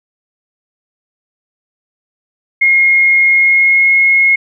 sine tone with pitch glide, 2147 to 2163 Hz, C7 to C#7, +44 to -43 cents, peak -6 dBFS, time 2.61-4.36 s, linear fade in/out 10 ms, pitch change +13 cents, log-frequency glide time 3.26-3.91 s, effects none

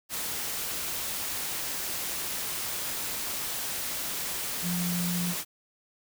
sine tone in noise, 176 Hz, F3, 14 cents sharp, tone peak -28 dBFS, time 4.62-5.35 s, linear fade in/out 50 ms, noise white, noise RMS -33 dBFS, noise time 0.09-5.45 s, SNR +2 dB, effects none

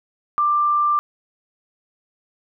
sine tone, 1184 Hz, D6, 14 cents sharp, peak -15 dBFS, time 0.38-0.99 s, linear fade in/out 0 ms, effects none

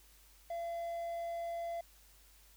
triangle tone, 680 Hz, F5, 46 cents flat, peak -35 dBFS, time 0.5-1.81 s, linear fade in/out 5 ms, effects added 50 Hz sine -63 dBFS peak until 2.56 s + white hiss -64 dBFS RMS until 2.56 s

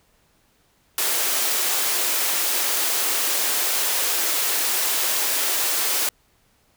white high-pass noise, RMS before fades -22 dBFS, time 0.98-6.09 s, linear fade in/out 2 ms, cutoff 320 Hz, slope 24 dB/octave, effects pink hiss -62 dBFS RMS until 6.76 s

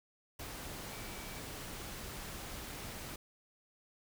sine tone in noise, 2298 Hz, D7, 38 cents flat, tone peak -55 dBFS, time 0.92-1.4 s, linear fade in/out 5 ms, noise pink, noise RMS -45 dBFS, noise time 0.39-3.16 s, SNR -13 dB, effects none

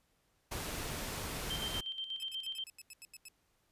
pink noise, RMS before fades -40 dBFS, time 0.51-1.81 s, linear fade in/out 10 ms
sine tone with tremolo, 3136 Hz, G7, in tune, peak -36 dBFS, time 1.5-2.64 s, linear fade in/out 5 ms, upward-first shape square, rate 8.3 Hz, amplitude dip 60%
10% pulse tone bursts, 2596 Hz, E7, 27 cents flat, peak -39 dBFS, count 10, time 2.2-3.284 s, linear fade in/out 0 ms, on 31 ms, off 86 ms
effects pink hiss -75 dBFS RMS until 3.71 s + resampled to 32000 Hz

